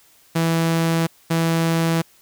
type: tone pair in turn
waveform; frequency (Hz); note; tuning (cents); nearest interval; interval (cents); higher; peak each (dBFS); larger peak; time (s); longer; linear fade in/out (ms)
sawtooth; 164.81 / 164.81; E3 / E3; 0 / 0; unison; 0; neither; -13; neither; 0.35-1.07 / 1.3-2.02; neither; 10
effects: white hiss -54 dBFS RMS until 2.21 s